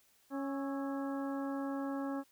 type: harmonic tone with a mistuned harmonic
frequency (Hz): 275.6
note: C#4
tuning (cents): -10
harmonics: 1 / 2 / 3 / 4 / 5 / 6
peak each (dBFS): -36 / -43 / -46 / -48 / -51 / -53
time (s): 0.3-2.24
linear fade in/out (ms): 50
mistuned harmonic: 5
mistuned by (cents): -65
effects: white hiss -69 dBFS RMS until 2.31 s